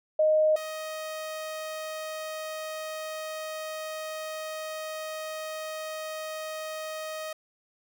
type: tone pair in turn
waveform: sine / sawtooth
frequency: 620 / 626.8 Hz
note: D#5 / D#5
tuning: -6 / +13 cents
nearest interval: unison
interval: 19 cents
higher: second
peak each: -19 / -30 dBFS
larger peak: first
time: 0.19-0.56 / 0.56-7.33 s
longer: second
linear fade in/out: 5 ms
effects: none